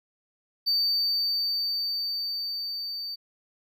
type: tone with level ramp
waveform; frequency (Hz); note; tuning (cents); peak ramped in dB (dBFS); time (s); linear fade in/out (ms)
triangle; 4595; D8; -39; -20 to -31; 0.66-3.16; 20
effects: none